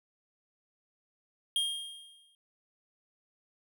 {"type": "tone with exponential decay", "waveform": "square", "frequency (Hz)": 3226, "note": "G7", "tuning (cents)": 49, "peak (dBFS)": -26, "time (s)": [1.56, 2.35], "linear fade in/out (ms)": 1, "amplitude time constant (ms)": 170, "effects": []}